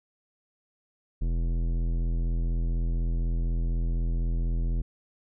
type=tone with tanh clipping; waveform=sine; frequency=42.05 Hz; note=E1; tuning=35 cents sharp; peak=-26 dBFS; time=1.21-4.82 s; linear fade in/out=10 ms; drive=15 dB; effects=none